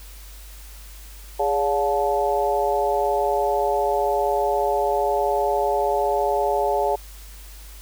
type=tone cluster; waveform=sine; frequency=412.9 / 572 / 713 / 869 Hz; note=G#4 / D5 / F5 / A5; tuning=-10 / -46 / +36 / -22 cents; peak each=-24 dBFS; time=1.39-6.96 s; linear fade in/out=10 ms; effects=added 50 Hz sine -39 dBFS peak until 7.81 s + white hiss -46 dBFS RMS until 7.81 s